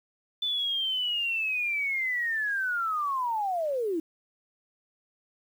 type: linear sweep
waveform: sine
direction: down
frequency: 3520 to 306.4 Hz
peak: -26 dBFS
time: 0.42-4 s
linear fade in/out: 5 ms
effects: 9-bit